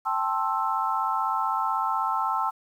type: chord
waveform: sine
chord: A minor seventh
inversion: third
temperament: equal with one note detuned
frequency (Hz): 784 / 880 / 1056.8 / 1318.5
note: G5 / A5 / C6 / E6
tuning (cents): 0 / 0 / +17 / 0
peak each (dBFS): -31 / -28 / -29 / -28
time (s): 0.05-2.51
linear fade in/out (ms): 20
effects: 9-bit